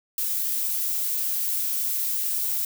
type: noise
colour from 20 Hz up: violet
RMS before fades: -26 dBFS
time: 0.18-2.65 s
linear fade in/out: 2 ms
effects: none